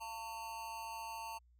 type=tone with amplitude modulation; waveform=square; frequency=903 Hz; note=A5; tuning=45 cents sharp; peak=-40 dBFS; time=0-1.39 s; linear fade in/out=20 ms; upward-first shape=sine; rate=214 Hz; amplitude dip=75%; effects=added 60 Hz sine -64 dBFS peak until 1.59 s